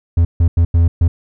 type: tone bursts at uneven times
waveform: triangle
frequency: 84.4 Hz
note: E2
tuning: 41 cents sharp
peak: -6 dBFS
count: 5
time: 0.17-0.25 / 0.4-0.48 / 0.57-0.65 / 0.74-0.88 / 1.01-1.08 s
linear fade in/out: 5 ms
effects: none